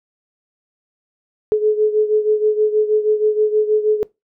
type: beating tone pair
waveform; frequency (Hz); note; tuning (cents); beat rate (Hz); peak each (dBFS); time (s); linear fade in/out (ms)
sine; 425.7 / 432; G#4 / A4; +43 / -32; 6.3; -14 / -19; 1.52-4.03; 0
effects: noise-tail reverb RT60 0.2 s tail -22 dB re dry